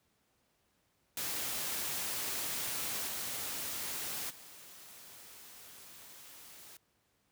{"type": "noise with level steps", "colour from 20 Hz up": "white", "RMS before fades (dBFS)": [-37, -39, -53], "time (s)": [1.17, 6.77], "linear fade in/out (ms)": 2, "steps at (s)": [3.06, 4.29], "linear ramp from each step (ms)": 20, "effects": ["pink hiss -75 dBFS RMS until 7.31 s", "high-pass 60 Hz 12 dB/octave"]}